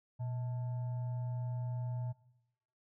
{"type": "tone with frequency modulation", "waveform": "sine", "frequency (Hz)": 121.4, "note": "B2", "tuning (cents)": -29, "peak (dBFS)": -35, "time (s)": [0.19, 2.13], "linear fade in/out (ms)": 20, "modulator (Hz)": 759, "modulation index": 0.24, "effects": ["noise-tail reverb RT60 0.9 s tail -20 dB re dry"]}